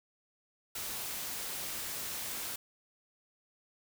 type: noise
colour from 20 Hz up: white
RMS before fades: -39 dBFS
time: 0.75-2.56 s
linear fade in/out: 5 ms
effects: none